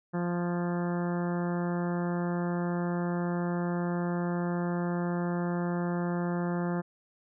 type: harmonic tone with a mistuned harmonic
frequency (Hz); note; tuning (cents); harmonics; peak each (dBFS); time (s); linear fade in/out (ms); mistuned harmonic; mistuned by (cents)
174.61; F3; 0; 1 / 2 / 3 / 4 / 5 / 6 / 7 / 8 / 9 / 10; -29 / -35 / -39 / -41 / -43 / -45 / -46 / -47 / -48 / -49; 0.13-6.82; 20; 9; +20
effects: none